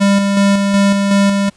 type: tone with tremolo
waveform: square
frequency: 199.1 Hz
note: G3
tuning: 27 cents sharp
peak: -9 dBFS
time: 0-1.5 s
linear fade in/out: 20 ms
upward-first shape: square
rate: 2.7 Hz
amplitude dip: 35%
effects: pink hiss -50 dBFS RMS until 1.56 s + resampled to 22050 Hz